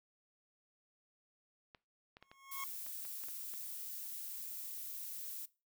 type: clicks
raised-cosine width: 0.3 ms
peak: -38 dBFS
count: 9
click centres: 1.748 / 2.169 / 2.226 / 2.315 / 2.865 / 3.052 / 3.237 / 3.286 / 3.538 s
type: tone with exponential growth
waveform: 25% pulse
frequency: 1089 Hz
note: C#6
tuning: 31 cents flat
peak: -36 dBFS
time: 2.21-2.64 s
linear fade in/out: 2 ms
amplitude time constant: 93 ms
type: noise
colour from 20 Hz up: violet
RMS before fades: -45 dBFS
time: 2.51-5.46 s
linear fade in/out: 10 ms
effects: noise-tail reverb RT60 0.3 s tail -21 dB re dry